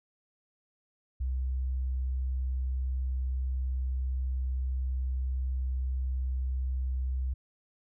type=tone; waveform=sine; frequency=64.4 Hz; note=C2; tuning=27 cents flat; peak=-28 dBFS; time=1.2-7.34 s; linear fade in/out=10 ms; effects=none